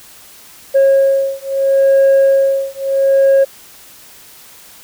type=beating tone pair; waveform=sine; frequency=544 / 544.75 Hz; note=C#5 / C#5; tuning=-33 / -30 cents; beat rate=0.75 Hz; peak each=-10 dBFS; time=0.74-3.45 s; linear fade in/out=20 ms; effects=tanh soft clip ceiling -5 dBFS + white hiss -40 dBFS RMS until 4.83 s